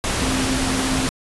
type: tone in noise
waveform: sine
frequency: 261.6 Hz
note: C4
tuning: in tune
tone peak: -22 dBFS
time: 0.22-1.07 s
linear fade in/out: 0 ms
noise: pink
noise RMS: -22 dBFS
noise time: 0.04-1.09 s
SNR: -3 dB
effects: resampled to 24000 Hz